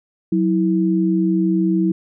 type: tone pair together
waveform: sine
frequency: 185 / 325.7 Hz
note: F#3 / E4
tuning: 0 / -21 cents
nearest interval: minor seventh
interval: 979 cents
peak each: -17 dBFS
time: 0.32-1.92 s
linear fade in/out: 5 ms
effects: none